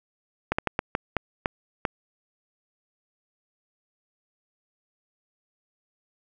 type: slowing click train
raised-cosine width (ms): 0.5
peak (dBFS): -8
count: 8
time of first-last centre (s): 0.52-1.852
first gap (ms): 65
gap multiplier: 1.35
effects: none